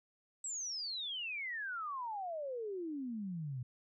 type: exponential sweep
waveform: sine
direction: down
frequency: 7902 to 119.6 Hz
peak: -38 dBFS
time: 0.44-3.63 s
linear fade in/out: 5 ms
effects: none